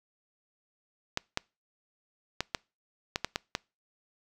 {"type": "clicks", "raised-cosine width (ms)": 0.2, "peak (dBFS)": -11, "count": 8, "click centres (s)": [1.174, 1.374, 2.406, 2.548, 3.159, 3.246, 3.359, 3.551], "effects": ["noise-tail reverb RT60 0.3 s tail -26 dB re dry"]}